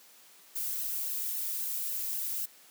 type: noise with flanger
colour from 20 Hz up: violet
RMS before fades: -34 dBFS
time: 0.55-2.46 s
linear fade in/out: 10 ms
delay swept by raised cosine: 0.84 to 2.54 ms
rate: 3.7 Hz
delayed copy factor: -0.75
effects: white hiss -57 dBFS RMS until 2.7 s + high-pass 200 Hz 12 dB/octave